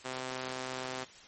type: tone with high-pass filter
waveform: sawtooth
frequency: 129 Hz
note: C3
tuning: 24 cents flat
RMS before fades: -39 dBFS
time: 0.04-1.05 s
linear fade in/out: 20 ms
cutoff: 410 Hz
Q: 0.57
effects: white hiss -54 dBFS RMS until 1.27 s + MP3 32 kbps